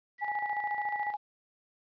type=tone; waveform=sine; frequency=1955 Hz; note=B6; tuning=18 cents flat; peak=-36 dBFS; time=0.18-1.14 s; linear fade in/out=50 ms
type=tone with tremolo; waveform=sine; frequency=830.6 Hz; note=G#5; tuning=in tune; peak=-29 dBFS; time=0.21-1.17 s; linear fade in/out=20 ms; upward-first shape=square; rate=14 Hz; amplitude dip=60%
effects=resampled to 11025 Hz + 11-bit